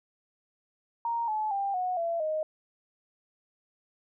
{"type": "tone with pitch steps", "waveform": "sine", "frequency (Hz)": [932.3, 859.9, 793.1, 731.5, 674.6, 622.2], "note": ["A#5", "A5", "G5", "F#5", "E5", "D#5"], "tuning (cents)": [0, -40, 20, -20, 40, 0], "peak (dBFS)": -27, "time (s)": [1.05, 2.43], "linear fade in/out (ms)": 2, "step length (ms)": 230, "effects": []}